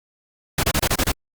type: noise bursts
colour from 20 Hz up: pink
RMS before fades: -19 dBFS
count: 7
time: 0.58-1.119 s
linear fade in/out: 5 ms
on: 53 ms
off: 28 ms
effects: Opus 48 kbps